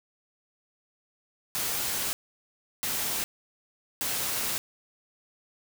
white noise bursts at uneven times, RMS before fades -30 dBFS, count 3, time 1.55-2.13 / 2.83-3.24 / 4.01-4.58 s, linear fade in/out 0 ms, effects none

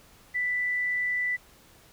sine tone, 1981 Hz, B6, 5 cents sharp, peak -25 dBFS, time 0.34-1.37 s, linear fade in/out 20 ms, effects pink hiss -56 dBFS RMS until 1.92 s

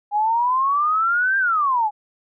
sine exponential two-way sweep, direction up then down, 815 to 1603 to 815 Hz, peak -16 dBFS, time 0.11-1.91 s, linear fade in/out 50 ms, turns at 1.38 s, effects none

